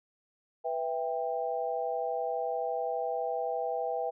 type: chord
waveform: sine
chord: E minor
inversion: second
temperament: just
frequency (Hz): 494.4 / 659.3 / 791.1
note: B4 / E5 / G5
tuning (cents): +2 / 0 / +16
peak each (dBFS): -34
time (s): 0.64-4.11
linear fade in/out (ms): 20
effects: none